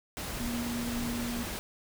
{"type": "tone in noise", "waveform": "sine", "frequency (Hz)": 238.1, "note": "A#3", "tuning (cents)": 37, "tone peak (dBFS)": -33, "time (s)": [0.4, 1.43], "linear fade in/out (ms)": 0, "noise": "pink", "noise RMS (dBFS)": -37, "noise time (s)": [0.17, 1.59], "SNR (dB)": 1, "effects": []}